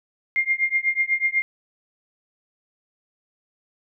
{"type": "tone with tremolo", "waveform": "sine", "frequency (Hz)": 2116, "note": "C7", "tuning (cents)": 19, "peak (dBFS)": -15, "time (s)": [0.36, 1.42], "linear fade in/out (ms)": 0, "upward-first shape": "triangle", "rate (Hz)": 8.1, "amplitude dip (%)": 100, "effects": []}